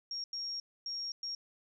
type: tone bursts at uneven times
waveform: sine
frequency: 5570 Hz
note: F8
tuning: 5 cents flat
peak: -36 dBFS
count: 4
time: 0.11-0.24 / 0.33-0.6 / 0.86-1.12 / 1.23-1.35 s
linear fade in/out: 2 ms
effects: 13-bit